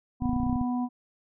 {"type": "harmonic tone", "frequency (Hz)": 246.9, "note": "B3", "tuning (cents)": 0, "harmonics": [1, 3, 4], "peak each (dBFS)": [-26, -36, -39], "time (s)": [0.2, 0.89], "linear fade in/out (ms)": 50}
{"type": "clicks", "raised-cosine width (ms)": 5, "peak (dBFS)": -19, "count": 12, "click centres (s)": [0.222, 0.257, 0.294, 0.332, 0.364, 0.401, 0.433, 0.466, 0.497, 0.529, 0.559, 0.613]}
{"effects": []}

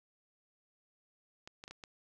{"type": "clicks", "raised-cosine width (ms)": 0.2, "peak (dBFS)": -30, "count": 5, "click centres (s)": [1.475, 1.639, 1.679, 1.71, 1.838], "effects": []}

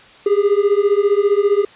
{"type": "beating tone pair", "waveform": "triangle", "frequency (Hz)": [398.6, 413.6], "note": ["G4", "G#4"], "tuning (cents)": [29, -7], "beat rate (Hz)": 15, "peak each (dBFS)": -13, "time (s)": [0.26, 1.65], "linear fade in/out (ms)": 5, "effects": ["white hiss -44 dBFS RMS until 1.75 s", "resampled to 8000 Hz"]}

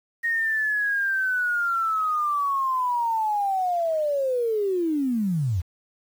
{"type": "linear sweep", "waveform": "sine", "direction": "down", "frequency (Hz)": [1869, 77.6], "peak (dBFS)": -21, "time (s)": [0.23, 5.62], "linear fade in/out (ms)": 20, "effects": ["8-bit"]}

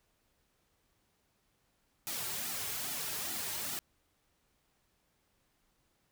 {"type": "noise with flanger", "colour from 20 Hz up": "white", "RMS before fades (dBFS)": -38, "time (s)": [2.07, 3.79], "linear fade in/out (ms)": 0, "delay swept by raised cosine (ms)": [1.8, 4.1], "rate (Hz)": 2.4, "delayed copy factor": -0.8, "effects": ["pink hiss -75 dBFS RMS until 6.11 s"]}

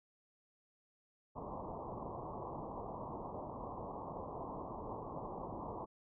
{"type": "low-pass noise", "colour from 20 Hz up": "white", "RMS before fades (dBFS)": -45, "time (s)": [1.35, 5.86], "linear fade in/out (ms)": 20, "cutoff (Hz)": 1100, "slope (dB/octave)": 96, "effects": []}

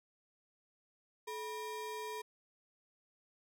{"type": "ring-modulated tone", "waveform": "square", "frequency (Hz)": 703, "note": "F5", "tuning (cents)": 11, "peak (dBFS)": -38, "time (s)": [1.27, 2.22], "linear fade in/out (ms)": 10, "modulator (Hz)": 272, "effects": []}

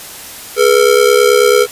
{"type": "ring-modulated tone", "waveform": "square", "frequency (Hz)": 452.5, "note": "A4", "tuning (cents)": 48, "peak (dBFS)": -4, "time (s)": [0.56, 1.67], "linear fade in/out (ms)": 50, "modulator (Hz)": 34.6, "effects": ["white hiss -30 dBFS RMS until 1.71 s", "resampled to 32000 Hz"]}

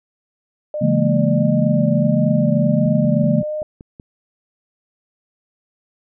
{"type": "tone with vibrato", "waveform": "sine", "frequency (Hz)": 600, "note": "D5", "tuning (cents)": 37, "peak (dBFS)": -21, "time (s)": [0.74, 3.63], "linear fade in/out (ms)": 2, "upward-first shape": "sine", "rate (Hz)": 1.5, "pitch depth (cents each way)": 31}
{"type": "chord", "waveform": "sine", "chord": "A# half-diminished seventh", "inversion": "first", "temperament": "just", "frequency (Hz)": [139.85, 167.82, 209.8, 233.1], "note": ["C#3", "E3", "G#3", "A#3"], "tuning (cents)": [16, 31, 18, 0], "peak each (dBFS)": -19, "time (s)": [0.81, 3.42], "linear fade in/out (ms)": 10}
{"type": "click train", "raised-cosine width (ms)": 3, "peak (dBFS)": -24, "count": 7, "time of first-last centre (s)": [2.86, 3.999], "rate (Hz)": 5.27}
{"effects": []}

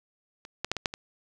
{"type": "clicks", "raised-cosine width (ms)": 0.2, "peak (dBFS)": [-26, -12, -9, -15, -8, -19], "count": 6, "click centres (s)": [0.451, 0.646, 0.716, 0.767, 0.858, 0.939], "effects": []}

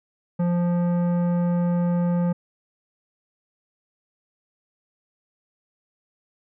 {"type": "tone with tanh clipping", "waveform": "sine", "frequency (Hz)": 174.61, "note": "F3", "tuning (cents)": 0, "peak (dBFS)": -21, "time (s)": [0.39, 2.33], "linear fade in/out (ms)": 10, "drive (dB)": 13, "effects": []}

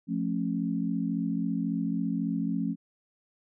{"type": "chord", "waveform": "sine", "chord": "F augmented", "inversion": "none", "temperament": "just", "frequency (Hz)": [174.61, 218.3, 272.8], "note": ["F3", "A3", "C#4"], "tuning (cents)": [0, -13, -28], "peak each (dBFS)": -31, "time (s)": [0.07, 2.76], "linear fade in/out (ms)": 50, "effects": []}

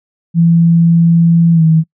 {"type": "tone with pitch glide", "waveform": "sine", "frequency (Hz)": [167.8, 160.31], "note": ["E3", "E3"], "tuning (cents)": [31, -48], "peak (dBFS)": -5, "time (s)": [0.34, 1.84], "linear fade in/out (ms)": 50, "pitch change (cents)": -79, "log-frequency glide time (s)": [1.53, 1.63], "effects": ["noise-tail reverb RT60 0.1 s tail -25 dB re dry"]}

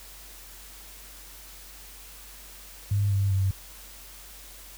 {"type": "tone with pitch steps", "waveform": "sine", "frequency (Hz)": [101.4, 98.8, 96.26], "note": ["G#2", "G2", "G2"], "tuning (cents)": [-41, 14, -31], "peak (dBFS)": -21, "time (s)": [2.91, 3.51], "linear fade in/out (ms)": 5, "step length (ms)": 200, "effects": ["added 47 Hz sine -49 dBFS peak until 4.77 s", "white hiss -47 dBFS RMS until 4.77 s"]}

